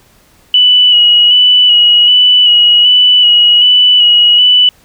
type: tone with vibrato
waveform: sine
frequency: 2942 Hz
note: F#7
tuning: 11 cents flat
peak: -3 dBFS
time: 0.54-4.69 s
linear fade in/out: 2 ms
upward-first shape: square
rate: 1.3 Hz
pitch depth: 21 cents each way
effects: pink hiss -47 dBFS RMS until 4.84 s